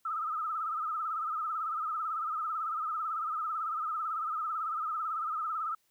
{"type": "tone with vibrato", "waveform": "sine", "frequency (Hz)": 1275, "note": "D#6", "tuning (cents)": 42, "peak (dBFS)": -31, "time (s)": [0.05, 5.75], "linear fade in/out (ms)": 5, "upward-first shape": "sine", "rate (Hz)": 18, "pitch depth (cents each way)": 89, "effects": ["white hiss -73 dBFS RMS until 5.9 s"]}